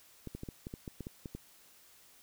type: clicks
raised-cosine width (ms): 3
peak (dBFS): -28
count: 11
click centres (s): 0.273 / 0.35 / 0.434 / 0.488 / 0.669 / 0.739 / 0.878 / 1.007 / 1.069 / 1.258 / 1.35
effects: white hiss -61 dBFS RMS until 2.22 s

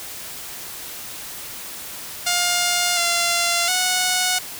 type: tone with pitch steps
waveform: 5% pulse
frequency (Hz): 707 / 690 / 734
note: F5 / F5 / F#5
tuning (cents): +21 / -21 / -14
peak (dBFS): -6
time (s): 2.26-4.39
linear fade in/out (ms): 10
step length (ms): 710
effects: white hiss -34 dBFS RMS until 4.59 s

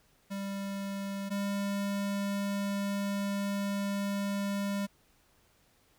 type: tone pair in turn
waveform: square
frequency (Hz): 197.5 / 200.1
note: G3 / G3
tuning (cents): +13 / +36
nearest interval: unison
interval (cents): 23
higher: second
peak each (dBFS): -35 / -31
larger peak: second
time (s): 0.3-1.3 / 1.3-4.87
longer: second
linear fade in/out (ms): 20
effects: pink hiss -67 dBFS RMS until 5.98 s

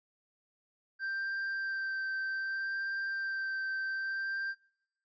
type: tone with vibrato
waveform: triangle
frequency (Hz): 1568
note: G6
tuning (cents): 0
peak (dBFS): -31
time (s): 0.99-4.55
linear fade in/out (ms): 50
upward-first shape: sine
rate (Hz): 0.64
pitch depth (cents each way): 13
effects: noise-tail reverb RT60 0.8 s tail -26 dB re dry + resampled to 16000 Hz

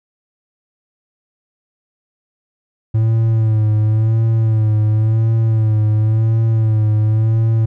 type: tone with vibrato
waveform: triangle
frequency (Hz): 110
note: A2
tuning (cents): 0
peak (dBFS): -9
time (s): 2.94-7.66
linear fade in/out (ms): 10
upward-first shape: sine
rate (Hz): 0.94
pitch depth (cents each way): 45
effects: none

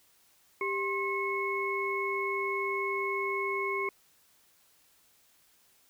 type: tone cluster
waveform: sine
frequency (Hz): 394.6 / 1064 / 2191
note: G4 / C6 / C#7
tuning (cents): +11 / +29 / -21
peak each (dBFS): -33 / -34 / -33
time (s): 0.61-3.89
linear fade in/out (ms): 2
effects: white hiss -65 dBFS RMS until 5.89 s

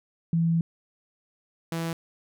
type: tone pair in turn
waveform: sine / sawtooth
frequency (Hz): 166.1 / 165.43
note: E3 / E3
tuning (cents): +13 / +6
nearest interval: unison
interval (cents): 7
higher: first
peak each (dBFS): -20 / -24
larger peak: first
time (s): 0.33-0.61 / 1.72-1.93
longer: first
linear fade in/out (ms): 2
effects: none

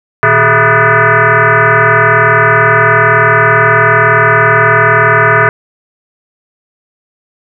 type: tone with frequency modulation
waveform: sine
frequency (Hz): 116.54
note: A#2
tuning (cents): 0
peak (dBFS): -4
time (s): 0.23-5.49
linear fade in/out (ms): 0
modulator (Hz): 272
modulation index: 6.5
effects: none

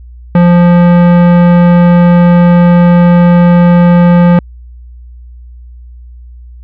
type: tone with tanh clipping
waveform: sine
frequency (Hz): 174.61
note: F3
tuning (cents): 0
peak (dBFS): -4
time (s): 0.35-4.39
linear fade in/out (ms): 2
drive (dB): 18
effects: added 60 Hz sine -28 dBFS peak until 6.63 s

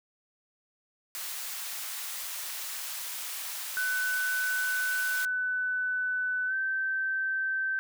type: high-pass noise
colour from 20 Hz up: white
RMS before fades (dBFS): -37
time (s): 1.15-5.25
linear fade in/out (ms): 0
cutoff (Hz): 910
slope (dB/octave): 12
type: tone with pitch glide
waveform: sine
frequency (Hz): 1500 to 1550.2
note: F#6 to G6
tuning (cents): +23 to -20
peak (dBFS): -27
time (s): 3.77-7.79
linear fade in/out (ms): 0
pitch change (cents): +57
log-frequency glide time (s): 6.46-6.54
effects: none

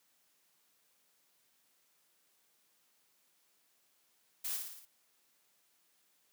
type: noise with echo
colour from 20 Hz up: blue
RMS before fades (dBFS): -38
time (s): 4.44-4.57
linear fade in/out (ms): 10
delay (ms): 57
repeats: 5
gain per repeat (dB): -4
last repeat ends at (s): 4.855
effects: white hiss -73 dBFS RMS until 6.32 s + high-pass 150 Hz 12 dB/octave

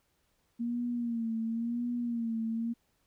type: tone with vibrato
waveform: sine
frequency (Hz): 233.1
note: A#3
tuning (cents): 0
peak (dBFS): -30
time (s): 0.59-2.74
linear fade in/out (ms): 20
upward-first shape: sine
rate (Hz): 0.95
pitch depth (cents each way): 63
effects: pink hiss -74 dBFS RMS until 3.06 s

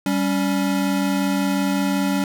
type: tone pair together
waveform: square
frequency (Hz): 194.9 / 280.3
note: G3 / C#4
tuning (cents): -10 / +19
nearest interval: tritone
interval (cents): 629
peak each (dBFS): -22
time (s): 0.06-2.24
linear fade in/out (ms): 2
effects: none

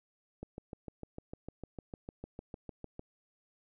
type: click train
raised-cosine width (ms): 2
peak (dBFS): -29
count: 18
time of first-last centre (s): 0.43-2.994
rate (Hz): 6.63
effects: none

